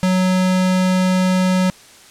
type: tone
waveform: square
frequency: 185 Hz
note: F#3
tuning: in tune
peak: -14 dBFS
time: 0.03-1.7 s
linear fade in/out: 0 ms
effects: white hiss -44 dBFS RMS until 2.1 s + low-pass 9000 Hz 12 dB/octave